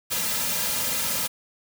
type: noise with comb filter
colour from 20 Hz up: white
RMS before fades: -26 dBFS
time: 0.1-1.28 s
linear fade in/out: 20 ms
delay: 2.7 ms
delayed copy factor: -0.75
effects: none